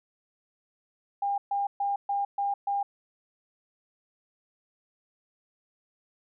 sine tone bursts, 803 Hz, G5, 41 cents sharp, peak -25 dBFS, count 6, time 1.22-2.83 s, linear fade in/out 5 ms, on 160 ms, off 130 ms, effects none

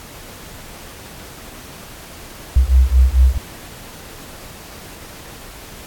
sine beating tone pair, 61.9 / 66.4 Hz, B1 / C2, +5 / +26 cents, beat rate 4.5 Hz, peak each -12 dBFS, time 2.56-3.38 s, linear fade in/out 5 ms, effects pink hiss -37 dBFS RMS until 5.86 s + AAC 64 kbps

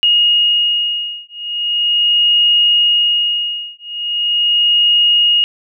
sine beating tone pair, 2867 / 2867.4 Hz, F7 / F7, +45 / +45 cents, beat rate 0.4 Hz, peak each -14 dBFS, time 0.03-5.44 s, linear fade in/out 0 ms, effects none

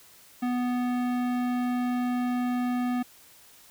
sine tone with tanh clipping, 246.9 Hz, B3, in tune, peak -27 dBFS, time 0.42-3.03 s, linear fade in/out 10 ms, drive 18 dB, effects white hiss -54 dBFS RMS until 3.7 s

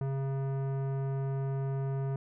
sine tone with tanh clipping, 135.8 Hz, C#3, 35 cents flat, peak -32 dBFS, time 0.01-2.16 s, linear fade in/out 2 ms, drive 16 dB, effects none

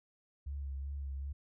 sine tone with vibrato, 69.3 Hz, C#2, in tune, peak -37 dBFS, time 0.46-1.33 s, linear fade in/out 10 ms, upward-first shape sine, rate 2.6 Hz, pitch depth 35 cents each way, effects none

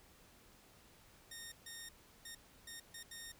10% pulse tone bursts at uneven times, 1845 Hz, A#6, 18 cents flat, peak -39 dBFS, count 6, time 1.31-1.52 / 1.66-1.89 / 2.25-2.35 / 2.67-2.8 / 2.94-3.03 / 3.11-3.32 s, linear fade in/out 5 ms, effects pink hiss -64 dBFS RMS until 3.39 s

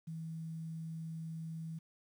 sine tone, 161.9 Hz, E3, 31 cents flat, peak -40 dBFS, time 0.07-1.79 s, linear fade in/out 10 ms, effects 11-bit

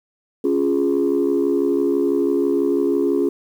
sine chord, Db major, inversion none, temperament equal, 277.2 / 349.2 / 415.3 Hz, Db4 / F4 / Ab4, 0 / 0 / 0 cents, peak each -19 dBFS, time 0.44-3.29 s, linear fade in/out 5 ms, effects tanh soft clip ceiling -10 dBFS + 8-bit

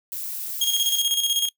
violet noise, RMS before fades -31 dBFS, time 0.12-1.02 s, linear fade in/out 0 ms
sawtooth tone with tremolo, 3261 Hz, G#7, 32 cents flat, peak -15 dBFS, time 0.61-1.49 s, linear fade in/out 5 ms, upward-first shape square, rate 16 Hz, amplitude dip 55%
effects noise-tail reverb RT60 0.1 s tail -23 dB re dry

